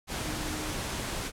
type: tone in noise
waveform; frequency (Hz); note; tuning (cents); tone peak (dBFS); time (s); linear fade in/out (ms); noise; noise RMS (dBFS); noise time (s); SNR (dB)
sine; 306.7; D#4; -25; -39; 0.21-0.74; 50; pink; -34; 0.07-1.32; -8
effects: low-pass 11000 Hz 12 dB/octave